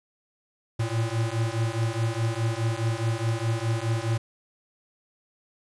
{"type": "beating tone pair", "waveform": "square", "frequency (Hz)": [111.4, 116.2], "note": ["A2", "A#2"], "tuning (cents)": [22, -5], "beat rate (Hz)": 4.8, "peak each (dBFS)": -28, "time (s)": [0.79, 4.18], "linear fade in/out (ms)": 10, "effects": ["resampled to 24000 Hz", "10-bit"]}